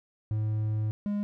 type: tone pair in turn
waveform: triangle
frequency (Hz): 107.8 / 205.1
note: A2 / G#3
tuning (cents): -35 / -21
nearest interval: major seventh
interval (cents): 1114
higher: second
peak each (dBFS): -24 / -25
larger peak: first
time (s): 0.31-0.91 / 1.06-1.23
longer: first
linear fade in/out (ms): 0
effects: none